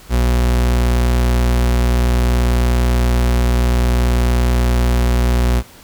40% pulse tone, 60.6 Hz, B1, 32 cents flat, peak -11 dBFS, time 0.09-5.63 s, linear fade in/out 50 ms, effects pink hiss -42 dBFS RMS until 5.83 s

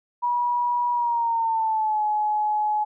sine tone with pitch glide, 967 to 846.7 Hz, B5 to G#5, -37 to +33 cents, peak -20 dBFS, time 0.22-2.85 s, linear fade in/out 20 ms, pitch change -230 cents, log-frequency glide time 0.92-2.03 s, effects none

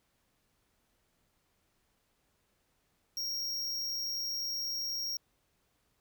square tone with amplitude modulation, 5588 Hz, F8, in tune, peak -32 dBFS, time 3.17-5.17 s, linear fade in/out 2 ms, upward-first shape sine, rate 199 Hz, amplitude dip 40%, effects pink hiss -75 dBFS RMS until 6 s

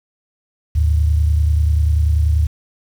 sine tone pair together, 75.64 / 105.9 Hz, D#2 / G#2, -48 / +34 cents, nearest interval tritone, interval 582 cents, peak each -12 / -21 dBFS, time 0.75-2.47 s, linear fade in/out 10 ms, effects 7-bit

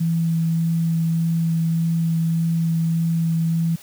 sine tone with vibrato, 164.81 Hz, E3, in tune, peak -17 dBFS, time 0-3.76 s, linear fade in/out 10 ms, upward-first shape sine, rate 1.7 Hz, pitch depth 9 cents each way, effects white hiss -45 dBFS RMS until 3.82 s + high-pass 60 Hz 12 dB/octave

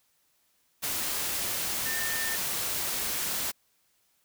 sine tone in noise, 1805 Hz, A6, 44 cents sharp, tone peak -33 dBFS, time 1.85-2.37 s, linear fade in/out 20 ms, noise white, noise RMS -31 dBFS, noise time 0.82-3.52 s, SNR -5 dB, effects white hiss -70 dBFS RMS until 4.24 s

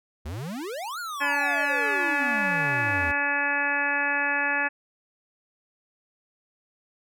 square exponential two-way sweep, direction up then down, 68.2 to 1473 to 77.3 Hz, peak -32 dBFS, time 0.25-3.12 s, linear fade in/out 10 ms, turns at 0.99 s
harmonic tone, 286 Hz, D4, 46 cents flat, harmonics 1 / 2 / 3 / 4 / 5 / 6 / 7 / 8 / 9, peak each -37 / -36 / -31 / -37 / -32 / -25 / -36 / -37 / -31 dBFS, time 1.2-4.69 s, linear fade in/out 20 ms
effects none

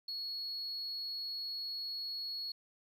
sine tone, 4345 Hz, C#8, 35 cents flat, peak -36 dBFS, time 0.08-2.52 s, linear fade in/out 5 ms, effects tanh soft clip ceiling -35 dBFS + 12-bit

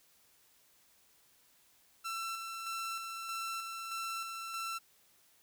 sawtooth tone with tremolo, 1342 Hz, E6, 31 cents sharp, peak -33 dBFS, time 2.04-4.79 s, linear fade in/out 20 ms, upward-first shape square, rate 1.6 Hz, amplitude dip 35%, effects white hiss -67 dBFS RMS until 5.42 s

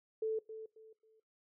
sine tone with echo, 440 Hz, A4, in tune, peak -32 dBFS, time 0.22-0.39 s, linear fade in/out 5 ms, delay 270 ms, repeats 3, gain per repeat -11 dB, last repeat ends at 1.2 s, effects noise-tail reverb RT60 0.3 s tail -22 dB re dry

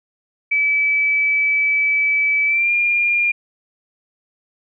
sine tone with pitch glide, 2300 to 2406 Hz, D7 to D7, -37 to +41 cents, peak -14 dBFS, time 0.51-3.32 s, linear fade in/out 10 ms, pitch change +78 cents, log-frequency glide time 2.46-2.71 s, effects none

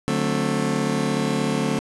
30% pulse chord, D dominant seventh, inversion none, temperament just, 146.83 / 183.54 / 220.2 / 264.3 Hz, D3 / F#3 / A3 / C4, 0 / -14 / +2 / +18 cents, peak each -24 / -26 / -22 / -24 dBFS, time 0.08-1.79 s, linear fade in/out 0 ms, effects resampled to 24000 Hz + 8-bit

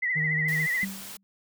sine tone with vibrato, 1975.5 Hz, B6, in tune, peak -24 dBFS, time 0.02-0.85 s, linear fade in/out 10 ms, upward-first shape triangle, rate 14 Hz, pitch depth 88 cents each way
triangle tone, 155.7 Hz, D#3, 2 cents sharp, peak -27 dBFS, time 0.15-0.67 s, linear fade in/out 20 ms
white noise, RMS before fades -41 dBFS, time 0.48-1.17 s, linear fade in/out 5 ms
sine tone with exponential decay, 194.1 Hz, G3, 17 cents flat, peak -28 dBFS, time 0.83-1.23 s, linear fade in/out 0 ms, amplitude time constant 86 ms
effects none

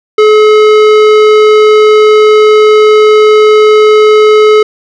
sine tone with tanh clipping, 427.5 Hz, A4, 50 cents flat, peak -3 dBFS, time 0.18-4.63 s, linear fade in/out 5 ms, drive 17 dB, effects none

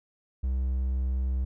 triangle tone, 64.5 Hz, C2, 24 cents flat, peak -23 dBFS, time 0.43-1.45 s, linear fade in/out 10 ms, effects none

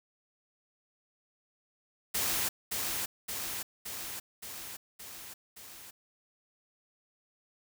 white noise with echo, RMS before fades -31 dBFS, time 2.14-2.49 s, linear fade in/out 10 ms, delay 570 ms, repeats 6, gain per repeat -3 dB, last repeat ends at 5.91 s, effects none

